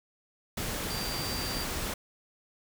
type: tone in noise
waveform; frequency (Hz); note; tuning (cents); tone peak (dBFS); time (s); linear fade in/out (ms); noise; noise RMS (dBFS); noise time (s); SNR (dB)
sine; 4699; D8; 0; -37; 0.9-1.64; 5; pink; -34; 0.57-1.94; -6
effects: none